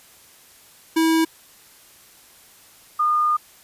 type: tone pair in turn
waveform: square / sine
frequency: 324.1 / 1218 Hz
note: E4 / D#6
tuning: -29 / -37 cents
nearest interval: octave + major seventh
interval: 2292 cents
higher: second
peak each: -16 dBFS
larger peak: neither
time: 0.96-1.25 / 2.99-3.37 s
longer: second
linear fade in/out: 10 ms
effects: white hiss -50 dBFS RMS until 3.63 s + resampled to 32000 Hz